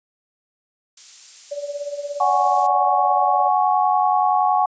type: noise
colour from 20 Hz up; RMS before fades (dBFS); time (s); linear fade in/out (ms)
violet; -33; 0.97-2.67; 5
type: tone with tremolo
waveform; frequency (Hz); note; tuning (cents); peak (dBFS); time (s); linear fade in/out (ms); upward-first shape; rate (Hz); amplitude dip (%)
sine; 577; D5; -31; -22; 1.51-3.49; 10; triangle; 17; 80
type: chord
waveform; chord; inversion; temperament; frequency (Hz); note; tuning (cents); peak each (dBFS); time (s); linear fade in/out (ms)
sine; F# suspended second; none; equal; 740 / 830.6 / 1108.7; F#5 / G#5 / C#6; 0 / 0 / 0; -18 / -19 / -21; 2.2-4.66; 5
effects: resampled to 16000 Hz